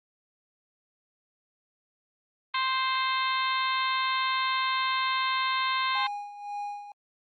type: harmonic tone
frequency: 523.3 Hz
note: C5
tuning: in tune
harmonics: 2 / 3 / 4 / 5 / 6 / 7 / 8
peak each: -27 / -35 / -33 / -37 / -38 / -35 / -38 dBFS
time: 2.54-6.07 s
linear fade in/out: 5 ms
type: tone with tremolo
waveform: triangle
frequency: 820 Hz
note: G#5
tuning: 22 cents flat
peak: -29 dBFS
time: 5.95-6.92 s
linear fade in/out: 2 ms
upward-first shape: sine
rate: 1.9 Hz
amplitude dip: 70%
effects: Opus 24 kbps